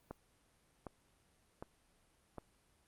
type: click train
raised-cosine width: 1 ms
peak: -30 dBFS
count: 4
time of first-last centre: 0.11-2.383 s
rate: 1.32 Hz
effects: pink hiss -72 dBFS RMS until 2.87 s + Opus 32 kbps